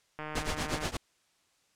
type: click train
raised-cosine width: 0.5 ms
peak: -24 dBFS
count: 106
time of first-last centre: 0.19-0.876 s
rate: 153 Hz
type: noise with tremolo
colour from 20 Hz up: pink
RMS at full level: -30 dBFS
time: 0.35-0.97 s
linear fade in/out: 5 ms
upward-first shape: triangle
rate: 8.4 Hz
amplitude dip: 95%
effects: white hiss -70 dBFS RMS until 1.75 s + low-pass 8000 Hz 12 dB/octave